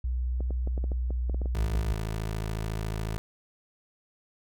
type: tone with pitch glide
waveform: sine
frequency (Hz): 61.74 to 60.75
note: B1 to B1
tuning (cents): 0 to -28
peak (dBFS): -26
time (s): 0.04-1.93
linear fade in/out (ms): 5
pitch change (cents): -28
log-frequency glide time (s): 0.56-1.4
type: clicks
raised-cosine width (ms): 2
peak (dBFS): -24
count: 12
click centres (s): 0.406 / 0.507 / 0.674 / 0.778 / 0.841 / 0.918 / 1.106 / 1.297 / 1.345 / 1.417 / 1.458 / 1.75
type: tone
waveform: 20% pulse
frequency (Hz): 54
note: A1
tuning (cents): -32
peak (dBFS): -25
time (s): 1.55-3.18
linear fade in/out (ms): 0
effects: none